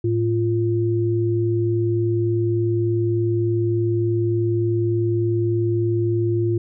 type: tone pair together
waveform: sine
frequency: 110 / 346.6 Hz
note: A2 / F4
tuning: 0 / -13 cents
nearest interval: octave + minor sixth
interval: 1987 cents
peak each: -20 dBFS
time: 0.04-6.58 s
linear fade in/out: 5 ms
effects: none